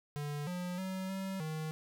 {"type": "tone with pitch steps", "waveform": "square", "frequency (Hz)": [146.3, 178.9, 188.6, 191.8, 156.7], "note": ["D3", "F3", "F#3", "G3", "D#3"], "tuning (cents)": [-6, 42, 33, -37, 13], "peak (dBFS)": -37, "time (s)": [0.16, 1.71], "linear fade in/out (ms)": 0, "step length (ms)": 310, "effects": []}